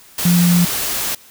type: tone in noise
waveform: sine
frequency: 174.61 Hz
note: F3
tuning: in tune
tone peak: -10 dBFS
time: 0.25-0.65 s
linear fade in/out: 5 ms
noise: white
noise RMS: -21 dBFS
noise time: 0.18-1.15 s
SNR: +8 dB
effects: white hiss -45 dBFS RMS until 1.3 s